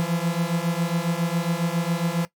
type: beating tone pair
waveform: 45% pulse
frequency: 166 / 173.3 Hz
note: E3 / F3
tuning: +12 / -13 cents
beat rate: 7.3 Hz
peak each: -25 dBFS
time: 0-2.25 s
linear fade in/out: 0 ms
effects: noise-tail reverb RT60 0.1 s tail -17 dB re dry